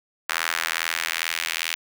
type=tone with high-pass filter sweep; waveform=sawtooth; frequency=82.41 Hz; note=E2; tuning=in tune; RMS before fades=-27 dBFS; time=0.29-1.75 s; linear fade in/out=5 ms; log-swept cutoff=1500 to 2400 Hz; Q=1.6; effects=none